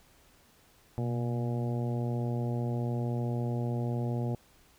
harmonic tone with a mistuned harmonic, 119.1 Hz, A#2, 38 cents sharp, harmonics 1 / 2 / 3 / 4 / 5 / 6 / 7, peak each -30 / -36 / -40 / -42 / -44 / -46 / -47 dBFS, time 0.98-4.35 s, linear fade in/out 0 ms, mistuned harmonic 1, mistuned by +54 cents, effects pink hiss -62 dBFS RMS until 4.78 s

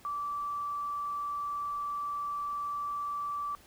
sine tone, 1161 Hz, D6, 20 cents flat, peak -32 dBFS, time 0.05-3.55 s, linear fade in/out 0 ms, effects pink hiss -58 dBFS RMS until 3.66 s

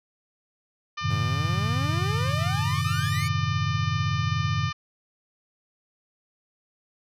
harmonic tone, 600 Hz, D5, 37 cents sharp, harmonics 2 / 3 / 4 / 5 / 6 / 7 / 8 / 9 / 10, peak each -32 / -38 / -38 / -40 / -43 / -45 / -45 / -48 / -48 dBFS, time 0.97-4.73 s, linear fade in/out 10 ms
sine chord, F# diminished seventh, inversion none, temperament equal with one note detuned, 92.5 / 108.17 / 130.81 / 155.56 Hz, F#2 / A2 / C3 / Eb3, 0 / -29 / 0 / 0 cents, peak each -29 dBFS, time 1.01-4.72 s, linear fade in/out 50 ms
sawtooth exponential sweep, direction up, 94.4 to 2349 Hz, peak -29 dBFS, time 1.09-3.29 s, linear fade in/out 20 ms
effects resampled to 32000 Hz

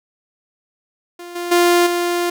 sawtooth tone with level steps, 349.2 Hz, F4, in tune, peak -28 / -19 / -7 / -13 dBFS, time 1.19-2.3 s, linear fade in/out 5 ms, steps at 1.35 / 1.51 / 1.86 s, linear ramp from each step 10 ms, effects none

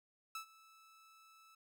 sawtooth tone with ADSR envelope, 1311 Hz, E6, 10 cents flat, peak -37 dBFS, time 0.35-1.55 s, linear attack 3 ms, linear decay 98 ms, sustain -21 dB, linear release 5 ms, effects none

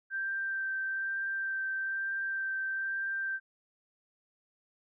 sine tone with vibrato, 1568 Hz, G6, in tune, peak -31 dBFS, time 0.1-3.4 s, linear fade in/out 50 ms, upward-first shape sine, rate 1.1 Hz, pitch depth 11 cents each way, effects none

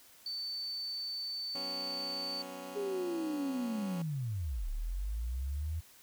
sine tone, 4530 Hz, C#8, 37 cents sharp, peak -36 dBFS, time 0.26-2.42 s, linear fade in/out 2 ms
15% pulse chord, F# suspended fourth, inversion none, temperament just, 185 / 246.7 / 277.5 Hz, F#3 / B3 / C#4, 0 / -2 / +2 cents, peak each -44 / -43 / -39 dBFS, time 1.55-4.02 s, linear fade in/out 2 ms
sine linear two-way sweep, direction down then up, 415.3 to 34.02 to 82.8 Hz, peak -33 dBFS, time 2.75-5.81 s, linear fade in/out 20 ms, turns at 4.69 s
effects white hiss -59 dBFS RMS until 6.02 s

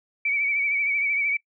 sine tone with vibrato, 2278 Hz, C#7, 47 cents sharp, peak -21 dBFS, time 0.25-1.37 s, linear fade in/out 5 ms, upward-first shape sine, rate 13 Hz, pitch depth 48 cents each way, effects noise-tail reverb RT60 0.1 s tail -22 dB re dry

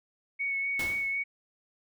sine tone with vibrato, 2217 Hz, C#7, in tune, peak -28 dBFS, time 0.39-1.24 s, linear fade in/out 20 ms, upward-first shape sine, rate 4 Hz, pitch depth 16 cents each way
pink noise with exponential decay, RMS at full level -34 dBFS, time 0.79-1.24 s, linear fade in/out 5 ms, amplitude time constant 97 ms
effects none

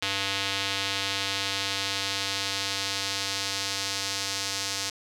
square tone with band-pass filter sweep, 98 Hz, G2, in tune, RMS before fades -30 dBFS, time 0.02-4.9 s, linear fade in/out 5 ms, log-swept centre 3400 to 5400 Hz, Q 1.5, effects none

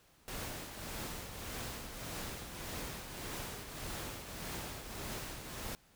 pink noise with tremolo, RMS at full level -41 dBFS, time 0.28-5.75 s, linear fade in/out 0 ms, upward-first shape triangle, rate 1.7 Hz, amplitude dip 55%, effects pink hiss -66 dBFS RMS until 5.95 s

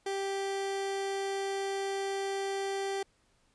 30% pulse tone, 392 Hz, G4, in tune, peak -29 dBFS, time 0.06-3.03 s, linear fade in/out 5 ms, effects pink hiss -70 dBFS RMS until 3.54 s + resampled to 22050 Hz

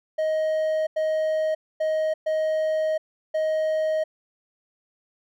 triangle tone bursts at uneven times, 627 Hz, D#5, 13 cents sharp, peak -19 dBFS, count 5, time 0.18-0.87 / 0.96-1.55 / 1.8-2.14 / 2.26-2.98 / 3.34-4.04 s, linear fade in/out 10 ms, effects none

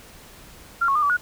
sine tone with pitch steps, 1383 / 1101 / 1212 / 1149 / 1453 Hz, F6 / C#6 / D#6 / D6 / F#6, -17 / -12 / -46 / -38 / -32 cents, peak -17 dBFS, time 0.81-1.17 s, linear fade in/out 10 ms, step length 72 ms, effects pink hiss -46 dBFS RMS until 1.21 s

